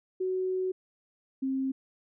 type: tone pair in turn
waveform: sine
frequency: 372.5 / 266.1 Hz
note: F#4 / C4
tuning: +12 / +29 cents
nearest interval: tritone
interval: 583 cents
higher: first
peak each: -27 dBFS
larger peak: neither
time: 0.2-0.72 / 1.42-1.72 s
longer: first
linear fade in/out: 10 ms
effects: none